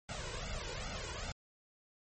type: noise with flanger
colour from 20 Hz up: pink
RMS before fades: -41 dBFS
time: 0.09-1.32 s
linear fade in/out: 2 ms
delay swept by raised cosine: 1.4 to 2.07 ms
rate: 2.5 Hz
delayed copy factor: +0.95
effects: MP3 32 kbps